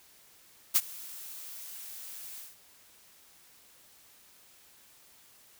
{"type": "noise with ADSR envelope", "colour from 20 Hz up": "blue", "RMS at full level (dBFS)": -21, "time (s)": [0.74, 2.57], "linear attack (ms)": 22, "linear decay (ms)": 43, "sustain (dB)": -23, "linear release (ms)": 190, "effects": ["white hiss -59 dBFS RMS until 5.59 s"]}